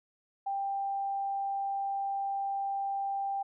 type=tone; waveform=sine; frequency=790 Hz; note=G5; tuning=13 cents sharp; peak=-30 dBFS; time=0.46-3.43 s; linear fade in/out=10 ms; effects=none